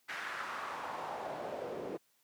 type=noise with band-pass filter sweep; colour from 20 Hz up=pink; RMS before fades=-41 dBFS; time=0.08-1.98 s; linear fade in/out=20 ms; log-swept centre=1800 to 400 Hz; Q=2.4; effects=white hiss -73 dBFS RMS until 2.23 s + high-pass 100 Hz 12 dB/octave